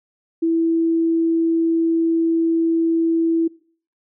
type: tone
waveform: sine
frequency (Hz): 329.6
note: E4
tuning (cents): 0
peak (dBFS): -15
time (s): 0.42-3.48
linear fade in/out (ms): 10
effects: noise-tail reverb RT60 0.5 s tail -23 dB re dry